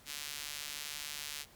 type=tone with high-pass filter; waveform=sawtooth; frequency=146.83 Hz; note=D3; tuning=in tune; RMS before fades=-43 dBFS; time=0.05-1.46 s; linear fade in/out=50 ms; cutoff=3100 Hz; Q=0.78; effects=pink hiss -60 dBFS RMS until 1.55 s